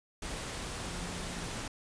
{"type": "tone in noise", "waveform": "sine", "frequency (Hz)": 175.2, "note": "F3", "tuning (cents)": 6, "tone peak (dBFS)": -45, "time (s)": [0.86, 1.48], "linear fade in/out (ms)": 5, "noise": "pink", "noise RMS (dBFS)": -39, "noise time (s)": [0.22, 1.68], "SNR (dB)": -9, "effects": ["resampled to 22050 Hz"]}